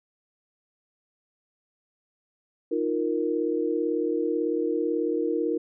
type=chord; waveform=sine; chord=Eb suspended second; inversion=none; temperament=equal; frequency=311.1 / 349.2 / 466.2 Hz; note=Eb4 / F4 / Bb4; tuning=0 / 0 / 0 cents; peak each=-28 / -28 / -27 dBFS; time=2.71-5.58 s; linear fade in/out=10 ms; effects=none